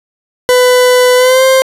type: tone with pitch glide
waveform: 40% pulse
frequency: 499.4 to 525.7 Hz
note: B4 to C5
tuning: +19 to +8 cents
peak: -4 dBFS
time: 0.49-1.62 s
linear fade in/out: 0 ms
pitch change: +89 cents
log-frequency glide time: 1.16-1.44 s
effects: resampled to 32000 Hz + 7-bit